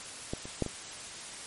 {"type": "clicks", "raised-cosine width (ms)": 2, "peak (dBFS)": [-19, -28, -14, -22], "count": 4, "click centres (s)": [0.335, 0.455, 0.623, 0.663], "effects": ["white hiss -43 dBFS RMS until 1.46 s", "MP3 48 kbps"]}